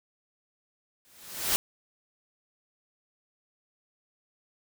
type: noise with exponential growth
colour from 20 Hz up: white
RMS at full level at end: -23 dBFS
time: 1.05-1.56 s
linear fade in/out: 0 ms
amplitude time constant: 110 ms
effects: none